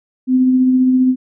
sine tone with tremolo, 256.4 Hz, C4, 35 cents flat, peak -8 dBFS, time 0.27-1.16 s, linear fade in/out 50 ms, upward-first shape sine, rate 15 Hz, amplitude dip 25%, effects none

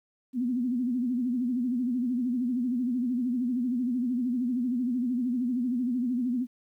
sine tone with vibrato, 246.9 Hz, B3, in tune, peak -25 dBFS, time 0.33-6.47 s, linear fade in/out 50 ms, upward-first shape sine, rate 13 Hz, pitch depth 100 cents each way, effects 11-bit

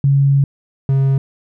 sine / triangle tone pair in turn, 139 / 135.67 Hz, C#3 / C#3, +5 / -37 cents, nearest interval unison, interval 42 cents, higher first, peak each -9 dBFS, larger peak neither, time 0.04-0.44 / 0.89-1.18 s, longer first, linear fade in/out 2 ms, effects none

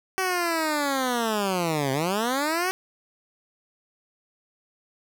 10% pulse linear two-way sweep, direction down then up, 381.5 to 130 to 381.5 Hz, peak -15 dBFS, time 0.18-2.71 s, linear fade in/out 0 ms, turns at 1.92 s, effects none

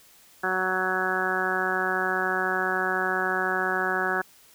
harmonic tone, 186 Hz, F#3, 9 cents sharp, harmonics 1 / 2 / 3 / 4 / 5 / 6 / 7 / 8 / 9, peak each -38 / -31 / -37 / -31 / -36 / -35 / -33 / -29 / -29 dBFS, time 0.43-4.22 s, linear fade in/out 10 ms, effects white hiss -55 dBFS RMS until 4.54 s

